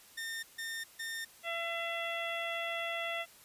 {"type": "tone bursts", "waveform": "sawtooth", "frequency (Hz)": 1817, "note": "A#6", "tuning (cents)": -45, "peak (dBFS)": -34, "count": 3, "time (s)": [0.17, 1.25], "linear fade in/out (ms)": 10, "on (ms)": 260, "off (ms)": 150}
{"type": "harmonic tone", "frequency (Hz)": 674, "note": "E5", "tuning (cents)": 38, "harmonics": [1, 2, 3, 4, 5], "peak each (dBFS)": [-39, -43, -39, -41, -43], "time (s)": [1.43, 3.26], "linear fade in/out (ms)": 50}
{"effects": ["white hiss -58 dBFS RMS until 3.44 s", "resampled to 32000 Hz"]}